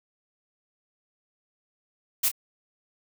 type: noise with echo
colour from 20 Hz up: blue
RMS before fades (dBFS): -23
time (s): 2.23-2.29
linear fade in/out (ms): 10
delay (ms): 26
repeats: 1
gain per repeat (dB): -9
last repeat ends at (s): 2.316
effects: none